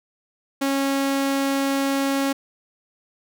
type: tone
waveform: sawtooth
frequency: 274.5 Hz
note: C#4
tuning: 17 cents flat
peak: -16 dBFS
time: 0.61-2.33 s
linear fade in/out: 10 ms
effects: none